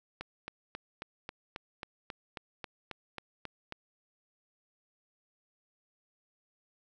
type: click train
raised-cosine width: 0.3 ms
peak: -23 dBFS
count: 14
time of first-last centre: 0.21-3.724 s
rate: 3.7 Hz
effects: none

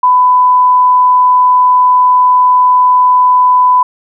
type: tone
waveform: sine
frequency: 1000 Hz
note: B5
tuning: 21 cents sharp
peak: -4 dBFS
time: 0.03-3.83 s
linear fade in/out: 5 ms
effects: none

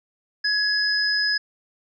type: tone pair together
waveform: sine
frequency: 1684 / 5046 Hz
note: G#6 / D#8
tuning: +24 / +23 cents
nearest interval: octave + perfect fifth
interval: 1899 cents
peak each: -22 dBFS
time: 0.44-1.38 s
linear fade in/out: 10 ms
effects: none

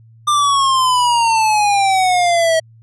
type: exponential sweep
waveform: square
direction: down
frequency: 1200 to 640 Hz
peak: -12 dBFS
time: 0.27-2.6 s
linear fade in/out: 10 ms
effects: added 113 Hz sine -42 dBFS peak until 2.82 s + resampled to 24000 Hz

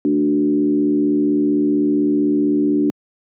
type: tone with frequency modulation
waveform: sine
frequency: 293.7 Hz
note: D4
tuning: in tune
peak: -13 dBFS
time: 0.05-2.9 s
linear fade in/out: 0 ms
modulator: 75.7 Hz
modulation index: 0.83
effects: high-pass 150 Hz 12 dB/octave

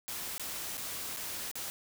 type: noise with dropouts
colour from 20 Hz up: white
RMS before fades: -39 dBFS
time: 0.08-1.7 s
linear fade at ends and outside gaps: 0 ms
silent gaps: 0.38-0.396 / 0.772-0.778 / 1.164-1.17 / 1.514-1.555 s
effects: none

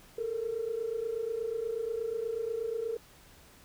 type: tone pair together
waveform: sine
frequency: 433.9 / 462.2 Hz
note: A4 / A#4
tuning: -24 / -15 cents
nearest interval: minor second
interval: 109 cents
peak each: -35 / -32 dBFS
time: 0.18-2.97 s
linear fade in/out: 5 ms
effects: tanh soft clip ceiling -24 dBFS + pink hiss -57 dBFS RMS until 3.64 s

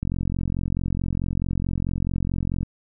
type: click train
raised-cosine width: 5 ms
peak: -13 dBFS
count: 117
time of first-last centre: 0.03-2.631 s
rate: 44.6 Hz
effects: none

